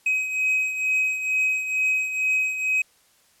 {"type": "beating tone pair", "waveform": "triangle", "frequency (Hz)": [2531, 2533.2], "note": ["D#7", "D#7"], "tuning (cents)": [29, 30], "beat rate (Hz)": 2.2, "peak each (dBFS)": [-20, -27], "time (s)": [0.06, 2.82], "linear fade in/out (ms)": 5, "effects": ["white hiss -60 dBFS RMS until 3.4 s", "low-pass 12000 Hz 12 dB/octave"]}